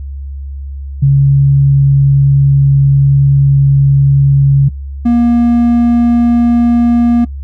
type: tone pair in turn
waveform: sine / triangle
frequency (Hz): 138.59 / 237.5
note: C#3 / A#3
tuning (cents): 0 / +33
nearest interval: major sixth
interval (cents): 933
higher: second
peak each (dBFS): -4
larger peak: neither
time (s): 1.02-4.69 / 5.05-7.25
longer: first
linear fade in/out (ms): 10
effects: noise-tail reverb RT60 0.1 s tail -20 dB re dry + added 69 Hz sine -20 dBFS peak until 7.43 s